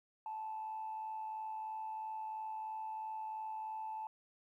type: tone with amplitude modulation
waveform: sine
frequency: 874 Hz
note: A5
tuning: 12 cents flat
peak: -37 dBFS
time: 0.26-4.07 s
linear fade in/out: 2 ms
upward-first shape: sine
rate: 103 Hz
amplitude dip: 45%
effects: tanh soft clip ceiling -35 dBFS + 13-bit